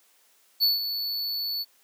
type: tone with ADSR envelope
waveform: square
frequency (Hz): 4447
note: C#8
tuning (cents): +5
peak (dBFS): -18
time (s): 0.6-1.65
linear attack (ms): 32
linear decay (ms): 160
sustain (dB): -10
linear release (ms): 36
effects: white hiss -62 dBFS RMS until 1.83 s + high-pass 300 Hz 12 dB/octave